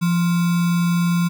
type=tone with sample-and-hold; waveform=sine; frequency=172.9 Hz; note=F3; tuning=17 cents flat; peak=-15 dBFS; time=0.01-1.29 s; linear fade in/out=20 ms; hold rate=1225 Hz; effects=none